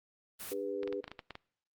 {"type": "noise", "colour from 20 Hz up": "white", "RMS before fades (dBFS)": -43, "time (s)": [0.39, 0.54], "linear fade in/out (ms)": 20}
{"type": "chord", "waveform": "sine", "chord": "G major", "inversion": "second", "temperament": "equal with one note detuned", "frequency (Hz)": [293.7, 402.3, 493.9], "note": ["D4", "G4", "B4"], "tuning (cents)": [0, 45, 0], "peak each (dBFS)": [-42, -37, -38], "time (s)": [0.51, 1.01], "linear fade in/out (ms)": 10}
{"type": "clicks", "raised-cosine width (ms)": 0.3, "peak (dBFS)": -27, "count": 9, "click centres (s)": [0.832, 0.876, 0.927, 1.042, 1.079, 1.116, 1.192, 1.307, 1.354]}
{"effects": ["noise-tail reverb RT60 0.6 s tail -23 dB re dry", "Opus 32 kbps"]}